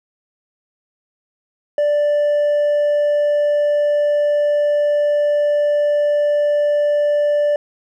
sine tone with hard clipping, 587.3 Hz, D5, in tune, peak -14 dBFS, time 1.78-7.56 s, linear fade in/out 2 ms, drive 2 dB, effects none

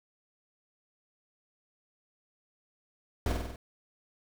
brown noise with echo, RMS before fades -29 dBFS, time 3.26-3.32 s, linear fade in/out 2 ms, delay 48 ms, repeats 5, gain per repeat -3 dB, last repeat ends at 3.56 s, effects none

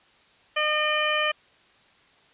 harmonic tone with a mistuned harmonic, 608 Hz, D#5, 40 cents flat, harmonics 1 / 2 / 3 / 4 / 5, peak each -28 / -28 / -28 / -28 / -28 dBFS, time 0.56-1.32 s, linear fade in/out 10 ms, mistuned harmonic 4, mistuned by -17 cents, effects white hiss -58 dBFS RMS until 2.33 s + resampled to 8000 Hz

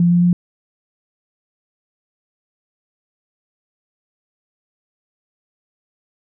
sine tone with pitch steps, 173.1 / 174.61 / 176.13 Hz, F3 / F3 / F3, -15 / 0 / +15 cents, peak -10 dBFS, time 0-0.33 s, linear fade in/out 2 ms, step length 110 ms, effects none

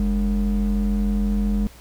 triangle ring-modulated tone, 126.6 Hz, B2, 43 cents sharp, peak -13 dBFS, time 0-1.67 s, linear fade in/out 0 ms, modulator 79.7 Hz, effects added 60 Hz sine -44 dBFS peak until 1.8 s + pink hiss -48 dBFS RMS until 1.8 s

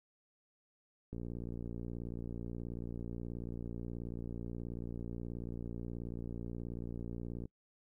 click train, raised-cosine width 3 ms, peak -30 dBFS, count 371, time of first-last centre 1.13-7.455 s, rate 58.5 Hz, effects noise-tail reverb RT60 0.1 s tail -26 dB re dry

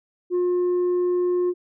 sine tone, 357.1 Hz, F4, 39 cents sharp, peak -16 dBFS, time 0.3-1.54 s, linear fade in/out 50 ms, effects tanh soft clip ceiling -18 dBFS

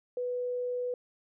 sine tone, 493.9 Hz, B4, in tune, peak -30 dBFS, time 0.17-0.94 s, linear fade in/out 2 ms, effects none

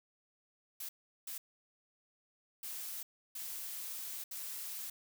blue noise bursts at uneven times, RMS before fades -43 dBFS, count 5, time 0.8-0.89 / 1.27-1.38 / 2.63-3.03 / 3.35-4.24 / 4.31-4.9 s, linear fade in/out 5 ms, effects none

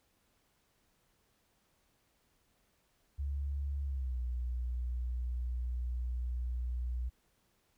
sine tone with pitch glide, 70.1 to 61.03 Hz, C#2 to B1, +20 to -20 cents, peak -33 dBFS, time 3.18-7.1 s, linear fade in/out 20 ms, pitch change -240 cents, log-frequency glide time 3.83-4.2 s, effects pink hiss -74 dBFS RMS until 7.77 s

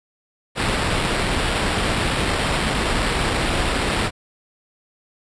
pink noise with sample-and-hold, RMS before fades -21 dBFS, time 0.55-4.11 s, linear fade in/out 50 ms, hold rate 6300 Hz, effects resampled to 22050 Hz

